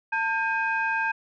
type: tone cluster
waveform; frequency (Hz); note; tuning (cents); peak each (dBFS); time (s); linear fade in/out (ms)
sine; 896 / 1599 / 2507; A5 / G6 / D#7; +31 / +34 / +12; -27 / -25 / -31; 0.12-1.12; 10
effects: tanh soft clip ceiling -14 dBFS